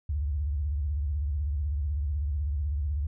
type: tone with vibrato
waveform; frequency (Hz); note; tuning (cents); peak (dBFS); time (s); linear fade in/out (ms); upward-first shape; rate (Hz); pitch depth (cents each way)
sine; 72.5; D2; -22; -26; 0.09-3.07; 5; sine; 16; 180
effects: none